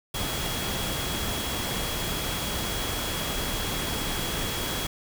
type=tone in noise; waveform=sine; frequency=3321 Hz; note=G#7; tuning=1 cent flat; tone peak=-36 dBFS; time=0.14-4.87 s; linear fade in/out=5 ms; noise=pink; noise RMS=-30 dBFS; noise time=0.14-4.87 s; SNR=-9 dB; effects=none